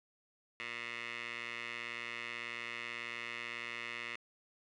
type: tone with band-pass filter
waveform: 15% pulse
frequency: 118.2 Hz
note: A#2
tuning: 24 cents sharp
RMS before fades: -43 dBFS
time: 0.6-4.16 s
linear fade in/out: 0 ms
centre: 2300 Hz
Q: 4.3
effects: resampled to 22050 Hz + 11-bit